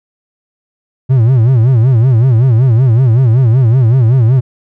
triangle tone with vibrato, 121.6 Hz, B2, 26 cents flat, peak -3 dBFS, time 1.09-4.41 s, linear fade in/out 20 ms, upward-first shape sine, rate 5.3 Hz, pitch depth 180 cents each way, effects none

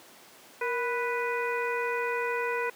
harmonic tone with a mistuned harmonic, 493.9 Hz, B4, in tune, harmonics 1 / 2 / 3 / 4 / 5, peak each -30 / -33 / -35 / -36 / -37 dBFS, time 0.61-2.7 s, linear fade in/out 5 ms, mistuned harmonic 1, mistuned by -79 cents, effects pink hiss -52 dBFS RMS until 2.75 s + high-pass 300 Hz 12 dB/octave

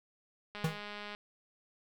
click train, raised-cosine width 0.3 ms, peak -28 dBFS, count 125, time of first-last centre 0.55-1.149 s, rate 207 Hz
square tone with exponential decay, 160 Hz, D#3, 49 cents sharp, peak -27 dBFS, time 0.64-0.81 s, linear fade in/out 5 ms, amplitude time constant 36 ms
effects none

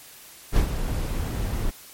brown noise with ADSR envelope, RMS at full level -17 dBFS, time 0.52-1.71 s, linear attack 45 ms, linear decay 92 ms, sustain -9 dB, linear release 17 ms, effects white hiss -46 dBFS RMS until 1.93 s + MP3 64 kbps

